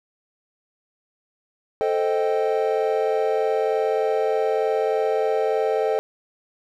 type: chord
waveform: triangle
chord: A half-diminished seventh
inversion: none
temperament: equal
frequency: 440 / 523.3 / 622.3 / 784 Hz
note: A4 / C5 / Eb5 / G5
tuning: 0 / 0 / 0 / 0 cents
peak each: -20 / -24 / -24 / -25 dBFS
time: 1.81-5.99 s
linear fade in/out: 0 ms
effects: none